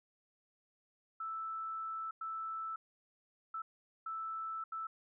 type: tone bursts at uneven times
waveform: sine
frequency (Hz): 1318.5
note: E6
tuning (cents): 0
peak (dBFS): -38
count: 5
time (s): 1.2-2.11 / 2.21-2.76 / 3.54-3.62 / 4.06-4.64 / 4.72-4.87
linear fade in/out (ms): 5
effects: none